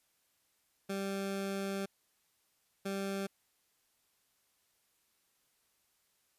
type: tone bursts at uneven times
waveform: 20% pulse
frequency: 196 Hz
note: G3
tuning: in tune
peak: -30 dBFS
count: 2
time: 0.89-1.86 / 2.85-3.27 s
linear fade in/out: 10 ms
effects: white hiss -75 dBFS RMS until 6.38 s + resampled to 32000 Hz